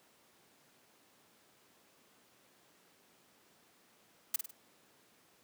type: noise with echo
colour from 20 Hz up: blue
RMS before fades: -30 dBFS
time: 4.34-4.36 s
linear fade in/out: 5 ms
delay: 50 ms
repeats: 3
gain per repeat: -7 dB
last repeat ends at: 4.51 s
effects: pink hiss -66 dBFS RMS until 5.43 s + high-pass 200 Hz 12 dB/octave